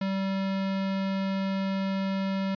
square tone, 193.4 Hz, G3, 23 cents flat, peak -27 dBFS, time 0.01-2.55 s, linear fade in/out 5 ms, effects resampled to 11025 Hz

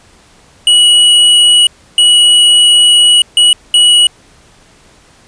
square tone bursts at uneven times, 2924 Hz, F#7, 21 cents flat, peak -4 dBFS, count 4, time 0.67-1.67 / 1.98-3.22 / 3.37-3.53 / 3.74-4.07 s, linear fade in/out 2 ms, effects pink hiss -44 dBFS RMS until 5.27 s + resampled to 22050 Hz

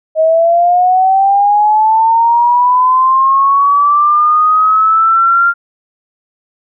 sine linear sweep, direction up, 628 to 1396.9 Hz, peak -6 dBFS, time 0.15-5.54 s, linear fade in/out 50 ms, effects none

